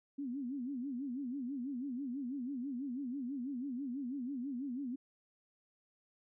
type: tone with vibrato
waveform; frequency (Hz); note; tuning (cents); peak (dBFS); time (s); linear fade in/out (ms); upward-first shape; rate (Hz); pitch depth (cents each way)
sine; 261.6; C4; 0; -37; 0.18-4.96; 10; sine; 6.1; 170
effects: none